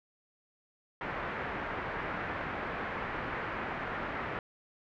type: low-pass noise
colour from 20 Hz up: white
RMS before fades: -37 dBFS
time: 1.01-4.39 s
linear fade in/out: 2 ms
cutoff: 1900 Hz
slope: 24 dB/octave
effects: none